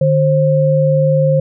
sine tone pair together, 150.5 / 530.8 Hz, D3 / C5, +43 / +25 cents, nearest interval octave + minor seventh, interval 2182 cents, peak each -12 dBFS, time 0.01-1.4 s, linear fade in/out 5 ms, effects none

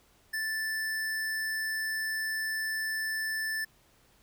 square tone, 1760 Hz, A6, in tune, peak -31 dBFS, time 0.33-3.65 s, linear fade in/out 10 ms, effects pink hiss -64 dBFS RMS until 4.22 s

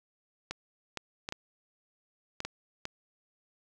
clicks, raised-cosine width 0.2 ms, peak -18 dBFS, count 7, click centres 0.51 / 0.973 / 1.289 / 1.324 / 2.404 / 2.45 / 2.854 s, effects none

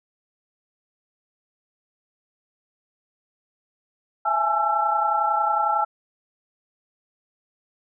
sine tone cluster, 667 / 828 / 859 / 1341 Hz, E5 / G#5 / A5 / E6, +20 / -5 / -42 / +29 cents, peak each -30 / -24 / -24 / -23 dBFS, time 4.25-5.85 s, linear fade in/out 10 ms, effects none

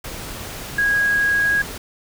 sine tone in noise, 1648 Hz, G#6, 14 cents flat, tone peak -15 dBFS, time 0.78-1.62 s, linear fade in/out 5 ms, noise pink, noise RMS -32 dBFS, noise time 0.04-1.78 s, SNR +14 dB, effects none

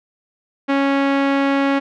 sawtooth tone with low-pass filter, 276.5 Hz, C#4, 4 cents flat, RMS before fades -17 dBFS, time 0.68-1.8 s, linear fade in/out 20 ms, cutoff 2400 Hz, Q 1.1, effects none

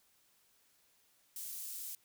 pink high-pass noise, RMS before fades -44 dBFS, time 1.36-1.95 s, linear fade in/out 2 ms, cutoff 9500 Hz, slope 12 dB/octave, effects white hiss -71 dBFS RMS until 2.04 s

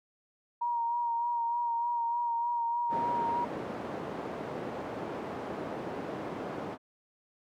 sine tone with vibrato, 943 Hz, A#5, 20 cents sharp, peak -28 dBFS, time 0.61-3.45 s, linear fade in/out 10 ms, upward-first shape sine, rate 3.3 Hz, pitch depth 24 cents each way
white band-pass noise, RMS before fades -38 dBFS, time 2.89-6.78 s, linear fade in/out 50 ms, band 160 to 640 Hz, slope 12 dB/octave
effects none

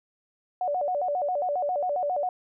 sine tone with vibrato, 651 Hz, E5, 22 cents flat, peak -24 dBFS, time 0.61-2.29 s, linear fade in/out 2 ms, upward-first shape square, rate 7.4 Hz, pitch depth 200 cents each way, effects none

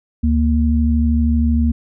sine tone pair together, 73.42 / 233.1 Hz, D2 / A#3, 0 / 0 cents, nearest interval octave + minor sixth, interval 2000 cents, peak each -14 / -16 dBFS, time 0.23-1.72 s, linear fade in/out 10 ms, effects none

